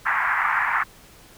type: band-pass noise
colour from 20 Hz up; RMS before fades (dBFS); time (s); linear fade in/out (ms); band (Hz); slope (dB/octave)
white; -22; 0.05-0.84; 20; 850 to 2000; 48
effects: pink hiss -49 dBFS RMS until 1.37 s